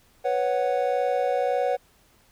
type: chord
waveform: triangle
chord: B suspended second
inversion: none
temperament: just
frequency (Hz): 493.9 / 555.6 / 740.8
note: B4 / C#5 / F#5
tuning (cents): 0 / +4 / +2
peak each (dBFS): -24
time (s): 0.24-1.77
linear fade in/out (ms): 20
effects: pink hiss -60 dBFS RMS until 2.31 s